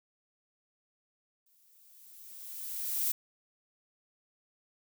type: noise with exponential growth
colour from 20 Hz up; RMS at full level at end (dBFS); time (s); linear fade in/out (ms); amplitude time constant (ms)
violet; -29; 1.46-3.12; 5; 360
effects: none